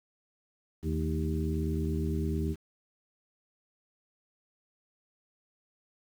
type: harmonic tone with a mistuned harmonic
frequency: 78.9 Hz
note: D#2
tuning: 25 cents sharp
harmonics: 1 / 2 / 3 / 4 / 5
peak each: -31 / -34 / -36 / -37 / -38 dBFS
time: 0.82-2.56 s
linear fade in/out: 50 ms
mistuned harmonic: 3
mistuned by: -72 cents
effects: 9-bit